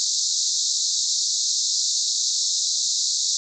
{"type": "band-pass noise", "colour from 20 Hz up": "white", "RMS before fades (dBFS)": -23, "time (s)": [0, 3.37], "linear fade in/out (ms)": 0, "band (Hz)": [3800, 7300], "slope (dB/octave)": 96, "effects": []}